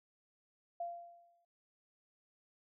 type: tone with exponential decay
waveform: sine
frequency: 690 Hz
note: F5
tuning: 21 cents flat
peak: -36 dBFS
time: 0.8-1.45 s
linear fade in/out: 5 ms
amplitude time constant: 140 ms
effects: noise-tail reverb RT60 0.2 s tail -19 dB re dry